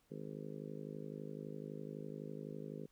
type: harmonic tone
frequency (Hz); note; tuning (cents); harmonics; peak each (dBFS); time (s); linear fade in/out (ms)
51.91; G#1; 0; 3 / 4 / 5 / 6 / 7 / 8 / 9 / 10; -49 / -51 / -52 / -55 / -55 / -51 / -54 / -57; 0.1-2.87; 20
effects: pink hiss -75 dBFS RMS until 2.91 s